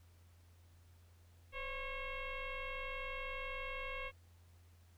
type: tone with frequency modulation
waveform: sine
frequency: 1100 Hz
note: C#6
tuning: 14 cents flat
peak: -40 dBFS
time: 1.52-4.12 s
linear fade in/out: 50 ms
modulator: 538 Hz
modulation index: 3.3
effects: added 86 Hz sine -61 dBFS peak until 4.97 s + pink hiss -72 dBFS RMS until 4.97 s